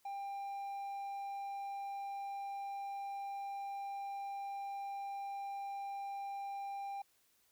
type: tone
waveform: triangle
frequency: 795 Hz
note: G5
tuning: 24 cents sharp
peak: -38 dBFS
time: 0.05-7.02 s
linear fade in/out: 5 ms
effects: white hiss -73 dBFS RMS until 7.51 s